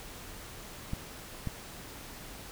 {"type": "clicks", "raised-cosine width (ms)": 5, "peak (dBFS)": -21, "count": 2, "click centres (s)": [0.934, 1.473], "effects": ["pink hiss -46 dBFS RMS until 2.51 s"]}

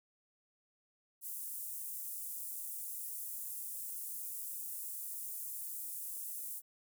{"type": "high-pass noise", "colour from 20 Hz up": "pink", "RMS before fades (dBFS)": -43, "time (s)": [1.21, 6.62], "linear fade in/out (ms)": 50, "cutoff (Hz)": 9500, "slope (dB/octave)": 24, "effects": []}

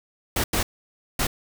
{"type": "noise bursts at uneven times", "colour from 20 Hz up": "pink", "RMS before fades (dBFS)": -23, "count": 3, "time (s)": [[0.36, 0.44], [0.53, 0.63], [1.19, 1.27]], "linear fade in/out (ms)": 5, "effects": []}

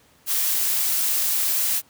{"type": "noise", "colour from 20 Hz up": "blue", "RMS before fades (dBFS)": -22, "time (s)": [0.26, 1.82], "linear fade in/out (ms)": 50, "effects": ["pink hiss -57 dBFS RMS until 1.89 s", "high-pass 80 Hz 12 dB/octave"]}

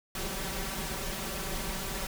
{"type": "noise with comb filter", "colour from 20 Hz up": "pink", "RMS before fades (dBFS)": -35, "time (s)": [0.15, 2.07], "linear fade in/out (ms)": 2, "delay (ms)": 5.2, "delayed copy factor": 0.85, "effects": []}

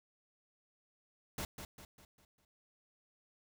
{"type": "noise with echo", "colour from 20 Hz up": "pink", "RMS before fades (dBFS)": -40, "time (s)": [1.38, 1.45], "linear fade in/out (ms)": 2, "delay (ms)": 200, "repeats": 5, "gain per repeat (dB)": -7, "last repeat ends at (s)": 2.45, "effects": []}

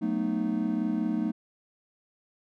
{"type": "chord", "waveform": "triangle", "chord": "B dominant seventh", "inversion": "second", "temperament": "just", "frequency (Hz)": [185.21, 222.2, 246.9, 308.7], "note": ["F#3", "A3", "B3", "D#4"], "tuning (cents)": [2, 17, 0, -14], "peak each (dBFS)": [-32, -27, -31, -29], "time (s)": [0.01, 1.32], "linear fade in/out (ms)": 20, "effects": []}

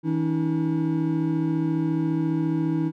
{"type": "tone cluster", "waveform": "triangle", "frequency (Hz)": [160.8, 286.3, 320.8], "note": ["E3", "D4", "E4"], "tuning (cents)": [-43, -44, -47], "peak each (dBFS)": [-23, -26, -23], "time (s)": [0.03, 2.92], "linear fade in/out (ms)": 50, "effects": []}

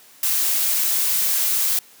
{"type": "noise", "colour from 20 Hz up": "blue", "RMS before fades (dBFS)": -20, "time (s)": [0.23, 1.79], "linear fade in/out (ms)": 2, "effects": ["white hiss -49 dBFS RMS until 2 s", "high-pass 150 Hz 12 dB/octave"]}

